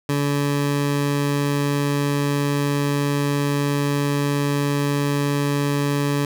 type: tone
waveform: 20% pulse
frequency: 143.1 Hz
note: D3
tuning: 45 cents flat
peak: -14 dBFS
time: 0.09-6.25 s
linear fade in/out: 2 ms
effects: none